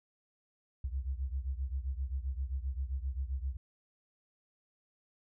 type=beating tone pair; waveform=sine; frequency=63.9 / 71.5 Hz; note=C2 / D2; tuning=-40 / -46 cents; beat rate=7.6 Hz; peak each=-35 / -38 dBFS; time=0.84-3.57 s; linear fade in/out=5 ms; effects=none